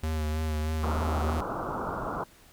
square tone with vibrato, 77.78 Hz, D#2, in tune, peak -28 dBFS, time 0.03-1.41 s, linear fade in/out 5 ms, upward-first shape sine, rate 3.2 Hz, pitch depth 30 cents each way
white low-pass noise, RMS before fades -33 dBFS, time 0.83-2.24 s, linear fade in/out 5 ms, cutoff 1400 Hz, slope 96 dB/octave
effects pink hiss -56 dBFS RMS until 2.52 s

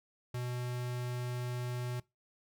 square tone, 123.4 Hz, B2, 1 cent flat, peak -36 dBFS, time 0.34-2 s, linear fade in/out 5 ms, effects noise-tail reverb RT60 0.2 s tail -21 dB re dry

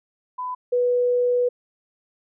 sine tone pair in turn, 1002 / 491 Hz, B5 / B4, +25 / -10 cents, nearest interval octave, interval 1235 cents, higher first, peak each -26 / -17 dBFS, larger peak second, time 0.38-0.55 / 0.72-1.49 s, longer second, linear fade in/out 10 ms, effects none

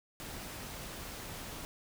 pink noise, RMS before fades -44 dBFS, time 0.2-1.65 s, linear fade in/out 0 ms, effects none

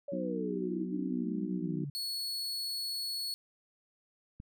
sine exponential sweep, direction down, 576 to 140 Hz, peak -36 dBFS, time 0.08-1.9 s, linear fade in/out 5 ms
harmonic tone, 61.74 Hz, B1, in tune, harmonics 3 / 4 / 5 / 6, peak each -37 / -40 / -38 / -44 dBFS, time 0.12-1.85 s, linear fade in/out 5 ms
40% pulse tone, 4384 Hz, C#8, 20 cents flat, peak -33 dBFS, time 1.95-3.34 s, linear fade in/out 0 ms
click, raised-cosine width 5 ms, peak -33 dBFS, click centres 4.401 s
effects none

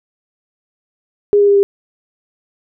sine tone with pitch steps, 410 / 406.2 / 402.5 / 398.8 Hz, G#4 / G#4 / G4 / G4, -22 / -38 / +46 / +30 cents, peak -7 dBFS, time 1.33-1.63 s, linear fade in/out 0 ms, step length 75 ms, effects none

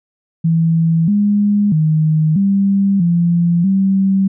sine tone with pitch steps, 164.2 / 205.3 / 156.1 / 197.2 / 171.5 / 193.4 Hz, E3 / G#3 / D#3 / G3 / F3 / G3, -6 / -20 / +6 / +11 / -31 / -23 cents, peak -10 dBFS, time 0.44-4.28 s, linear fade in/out 10 ms, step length 640 ms, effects none

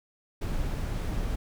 brown noise, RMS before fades -30 dBFS, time 0.41-1.36 s, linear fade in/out 10 ms, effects none

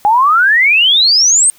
sine exponential sweep, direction up, 805 to 8720 Hz, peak -6 dBFS, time 0.05-1.5 s, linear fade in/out 0 ms, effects white hiss -46 dBFS RMS until 1.58 s

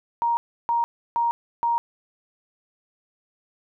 sine tone bursts, 938 Hz, A#5, 11 cents sharp, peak -19 dBFS, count 4, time 0.22-1.78 s, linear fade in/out 0 ms, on 150 ms, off 320 ms, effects none

